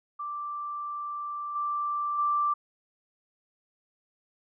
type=tone with level steps; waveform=sine; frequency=1174.7 Hz; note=D6; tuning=in tune; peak=-32 / -27 / -23 dBFS; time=0.19-2.54 s; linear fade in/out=10 ms; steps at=1.55 / 2.18 s; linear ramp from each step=10 ms; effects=none